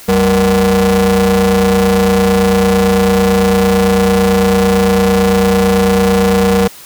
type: ring-modulated tone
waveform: 45% pulse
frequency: 138.59 Hz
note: C#3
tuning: in tune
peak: -5 dBFS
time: 0.08-6.68 s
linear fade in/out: 10 ms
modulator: 332 Hz
effects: white hiss -35 dBFS RMS until 6.85 s